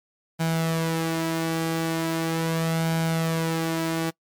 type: tone with flanger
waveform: sawtooth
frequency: 163.4 Hz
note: E3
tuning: 15 cents flat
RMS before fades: -25 dBFS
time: 0.39-4.11 s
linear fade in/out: 20 ms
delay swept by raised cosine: 1.3 to 3.6 ms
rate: 0.39 Hz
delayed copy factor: +0.5
effects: noise-tail reverb RT60 0.1 s tail -24 dB re dry + MP3 96 kbps